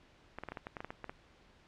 clicks, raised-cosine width 0.5 ms, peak -26 dBFS, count 12, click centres 0.386 / 0.436 / 0.487 / 0.52 / 0.572 / 0.669 / 0.768 / 0.805 / 0.846 / 0.905 / 1.043 / 1.095 s, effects pink hiss -63 dBFS RMS until 1.67 s + low-pass 4000 Hz 12 dB/octave

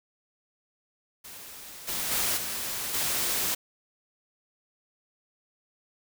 white noise with level steps, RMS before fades -44 / -31 / -27 / -33 / -28 dBFS, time 1.24-3.55 s, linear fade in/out 10 ms, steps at 1.87 / 2.1 / 2.36 / 2.93 s, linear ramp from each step 20 ms, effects none

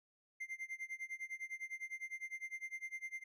triangle tone with tremolo, 2093 Hz, C7, in tune, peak -38 dBFS, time 0.4-3.24 s, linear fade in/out 10 ms, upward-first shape sine, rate 9.9 Hz, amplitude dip 95%, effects none

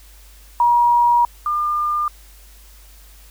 sine tone pair in turn, 955 / 1202.6 Hz, A#5 / D6, +42 / +41 cents, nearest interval major third, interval 399 cents, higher second, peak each -11 / -17 dBFS, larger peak first, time 0.6-1.25 / 1.46-2.08 s, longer first, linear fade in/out 2 ms, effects added 50 Hz sine -43 dBFS peak until 3.3 s + white hiss -49 dBFS RMS until 3.3 s

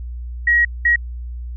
sine tone bursts at uneven times, 1900 Hz, A#6, 33 cents sharp, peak -11 dBFS, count 2, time 0.47-0.65 / 0.85-0.96 s, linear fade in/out 5 ms, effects added 60 Hz sine -26 dBFS peak until 1.56 s

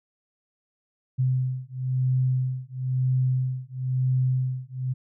sine beating tone pair, 128.3 / 129.3 Hz, C3 / C3, -34 / -20 cents, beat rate 1 Hz, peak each -25 dBFS, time 1.18-4.94 s, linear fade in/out 20 ms, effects none

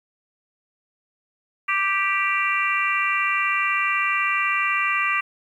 harmonic tone, 392 Hz, G4, in tune, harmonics 3 / 4 / 5 / 6 / 7, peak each -24 / -31 / -25 / -25 / -27 dBFS, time 1.68-5.21 s, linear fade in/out 10 ms, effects 9-bit

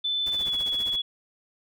sine tone with pitch glide, 3516 to 3379 Hz, A7 to G#7, -2 to +29 cents, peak -24 dBFS, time 0.04-1.02 s, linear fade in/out 10 ms, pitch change -69 cents, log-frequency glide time 0.33-0.57 s
pink noise with tremolo, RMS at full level -40 dBFS, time 0.26-0.96 s, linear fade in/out 2 ms, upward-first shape triangle, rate 15 Hz, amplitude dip 95%
effects none

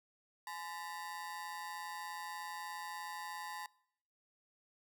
30% pulse ring-modulated tone, 932.3 Hz, A#5, in tune, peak -37 dBFS, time 0.47-3.66 s, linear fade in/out 0 ms, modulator 88.4 Hz, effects noise-tail reverb RT60 0.7 s tail -24 dB re dry

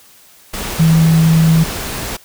sine tone in noise, 162 Hz, E3, 30 cents flat, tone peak -7 dBFS, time 0.79-1.64 s, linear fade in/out 10 ms, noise pink, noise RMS -23 dBFS, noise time 0.53-2.17 s, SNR +13 dB, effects white hiss -45 dBFS RMS until 2.24 s

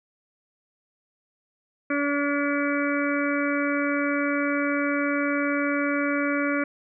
harmonic tone, 286.3 Hz, D4, 44 cents flat, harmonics 1 / 2 / 4 / 5 / 6 / 7 / 8, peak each -25 / -29 / -33 / -30 / -36 / -35 / -32 dBFS, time 1.9-6.64 s, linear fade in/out 5 ms, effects none

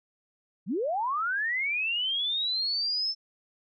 sine linear sweep, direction up, 146.6 to 5330 Hz, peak -26 dBFS, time 0.66-3.15 s, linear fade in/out 50 ms, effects none

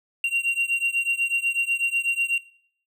triangle beating tone pair, 2756 / 2764.1 Hz, F7 / F7, -24 / -19 cents, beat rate 8.1 Hz, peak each -22 / -24 dBFS, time 0.24-2.38 s, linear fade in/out 2 ms, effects noise-tail reverb RT60 0.6 s tail -19 dB re dry

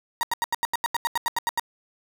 35% pulse tone bursts, 942 Hz, A#5, 18 cents sharp, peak -20 dBFS, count 14, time 0.21-1.596 s, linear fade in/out 0 ms, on 21 ms, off 84 ms, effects none

